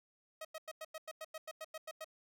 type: tone bursts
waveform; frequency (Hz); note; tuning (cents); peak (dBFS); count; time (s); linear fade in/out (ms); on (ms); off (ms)
sawtooth; 633; D#5; +30; -39; 13; 0.41-2.045; 5; 39; 94
effects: none